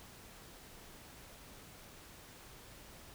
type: silence
effects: pink hiss -55 dBFS RMS until 3.14 s